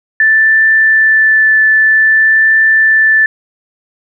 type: tone with vibrato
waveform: sine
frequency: 1760 Hz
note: A6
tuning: in tune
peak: -5 dBFS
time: 0.2-3.26 s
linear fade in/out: 2 ms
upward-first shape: triangle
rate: 0.52 Hz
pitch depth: 10 cents each way
effects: none